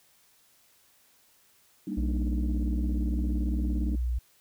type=chord; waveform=sine; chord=Eb major seventh; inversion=first; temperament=equal; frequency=196 / 233.1 / 293.7 / 311.1 Hz; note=G3 / Bb3 / D4 / Eb4; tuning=0 / 0 / 0 / 0 cents; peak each=-34 / -36 / -36 / -37 dBFS; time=1.87-3.96 s; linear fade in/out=5 ms
type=tone with vibrato; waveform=sine; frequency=60.6 Hz; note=B1; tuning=32 cents flat; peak=-25 dBFS; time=1.97-4.19 s; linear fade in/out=10 ms; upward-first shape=triangle; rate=2.6 Hz; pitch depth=23 cents each way
effects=tanh soft clip ceiling -19 dBFS + white hiss -63 dBFS RMS until 4.4 s